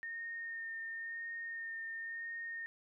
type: tone with vibrato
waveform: sine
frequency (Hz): 1832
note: A#6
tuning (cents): -31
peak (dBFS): -40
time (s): 0.03-2.66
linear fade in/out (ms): 0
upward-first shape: sine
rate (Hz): 0.96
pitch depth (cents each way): 14
effects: none